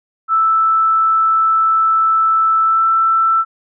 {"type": "tone with pitch glide", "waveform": "sine", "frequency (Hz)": [1318.5, 1330.7], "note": ["E6", "E6"], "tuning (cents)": [0, 16], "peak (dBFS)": -10, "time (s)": [0.28, 3.45], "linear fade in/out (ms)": 50, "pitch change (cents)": 16, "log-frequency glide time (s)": [2.63, 2.85], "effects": []}